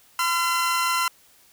sawtooth tone pair together, 1018.8 / 1367 Hz, C6 / F6, -46 / -37 cents, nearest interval perfect fourth, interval 509 cents, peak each -20 dBFS, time 0.19-1.08 s, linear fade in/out 2 ms, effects white hiss -56 dBFS RMS until 1.52 s

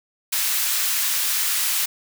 white high-pass noise, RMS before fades -22 dBFS, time 0.32-1.86 s, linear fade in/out 10 ms, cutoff 1400 Hz, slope 12 dB/octave, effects none

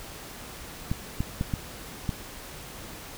clicks, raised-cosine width 5 ms, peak -14 dBFS, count 5, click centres 0.915 / 1.205 / 1.411 / 1.538 / 2.092 s, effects pink hiss -42 dBFS RMS until 3.17 s

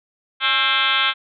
sine tone with frequency modulation, 2351 Hz, D7, 1 cent sharp, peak -15 dBFS, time 0.4-1.14 s, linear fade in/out 50 ms, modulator 254 Hz, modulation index 4.9, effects none

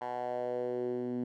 10% pulse tone with band-pass filter sweep, 123.47 Hz, B2, in tune, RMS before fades -35 dBFS, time 0.01-1.24 s, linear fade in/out 5 ms, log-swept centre 910 to 250 Hz, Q 3.3, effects none

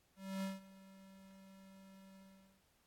square tone with ADSR envelope, 192.7 Hz, G3, 29 cents flat, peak -38 dBFS, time 0.16-2.64 s, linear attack 270 ms, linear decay 170 ms, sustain -20 dB, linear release 450 ms, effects pink hiss -75 dBFS RMS until 2.86 s + AAC 64 kbps

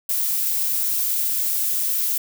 violet noise, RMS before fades -22 dBFS, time 0.09-2.18 s, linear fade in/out 5 ms, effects none

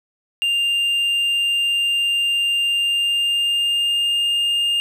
triangle tone with pitch glide, 2797 to 2816 Hz, F7 to F7, +2 to +14 cents, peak -15 dBFS, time 0.42-4.8 s, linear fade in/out 0 ms, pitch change +12 cents, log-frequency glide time 2.67-4.23 s, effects none

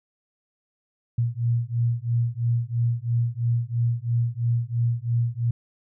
sine beating tone pair, 116.7 / 119.7 Hz, A#2 / A#2, +2 / +46 cents, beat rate 3 Hz, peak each -24 dBFS, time 1.18-5.51 s, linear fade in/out 5 ms, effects none

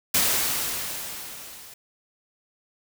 white noise with level ramp, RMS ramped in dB -20 to -45 dBFS, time 0.14-1.74 s, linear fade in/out 5 ms, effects none

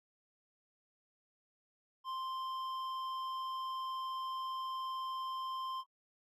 sine tone with hard clipping, 1046.5 Hz, C6, in tune, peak -39 dBFS, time 2.04-5.84 s, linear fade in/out 50 ms, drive 8 dB, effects AAC 48 kbps

